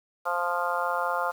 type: harmonic tone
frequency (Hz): 174.9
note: F3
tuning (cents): +3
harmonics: 3 / 4 / 5 / 6 / 7 / 8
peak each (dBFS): -32 / -32 / -32 / -32 / -32 / -32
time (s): 0.25-1.32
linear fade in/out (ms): 20
effects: 8-bit